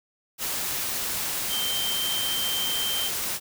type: tone in noise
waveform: sine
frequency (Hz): 3133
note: G7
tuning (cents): -2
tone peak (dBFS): -27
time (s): 1.48-3.11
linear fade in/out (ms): 50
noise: white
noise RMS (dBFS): -29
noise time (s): 0.38-3.4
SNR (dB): -1
effects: none